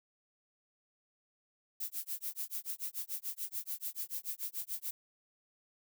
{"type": "noise with tremolo", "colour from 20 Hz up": "violet", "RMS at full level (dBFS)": -37, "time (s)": [1.8, 4.91], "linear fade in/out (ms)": 5, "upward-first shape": "sine", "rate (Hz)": 6.9, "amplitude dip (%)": 100, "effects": []}